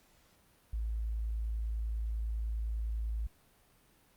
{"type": "tone", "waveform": "sine", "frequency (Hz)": 55, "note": "A1", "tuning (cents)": 0, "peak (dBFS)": -32, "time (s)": [0.73, 3.27], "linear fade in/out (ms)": 5, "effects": ["pink hiss -66 dBFS RMS until 4.16 s", "Opus 48 kbps"]}